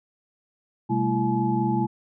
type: tone cluster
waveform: sine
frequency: 128.4 / 199.8 / 224.5 / 336 / 853 Hz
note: C3 / G3 / A3 / E4 / G#5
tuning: -32 / +33 / +35 / +33 / +46 cents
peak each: -27 dBFS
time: 0.89-1.87 s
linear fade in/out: 20 ms
effects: none